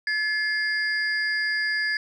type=tone cluster; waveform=sine; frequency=1718 / 2112 / 4863 Hz; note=A6 / C7 / D#8; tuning=-42 / +16 / -40 cents; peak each=-23 / -31 / -30 dBFS; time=0.07-1.97 s; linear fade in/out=2 ms; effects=tanh soft clip ceiling -15 dBFS